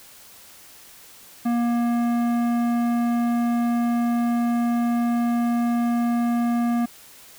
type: tone with tanh clipping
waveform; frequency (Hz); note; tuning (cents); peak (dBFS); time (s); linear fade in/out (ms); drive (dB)
triangle; 237.1; A#3; +30; -21; 1.45-6.86; 10; 18
effects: white hiss -47 dBFS RMS until 7.38 s